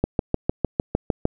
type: click train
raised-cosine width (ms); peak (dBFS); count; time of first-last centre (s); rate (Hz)
2; -5; 9; 0.04-1.254; 6.59
effects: none